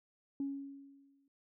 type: tone with exponential decay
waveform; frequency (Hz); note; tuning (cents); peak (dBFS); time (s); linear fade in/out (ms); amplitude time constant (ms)
sine; 277.2; C#4; 0; -32; 0.4-1.28; 2; 190
effects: tanh soft clip ceiling -28 dBFS